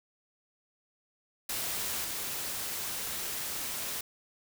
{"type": "noise with level steps", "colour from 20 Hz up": "white", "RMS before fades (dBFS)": [-34, -36], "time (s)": [1.49, 4.01], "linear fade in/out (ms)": 5, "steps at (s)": 2.04, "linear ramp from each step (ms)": 5, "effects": []}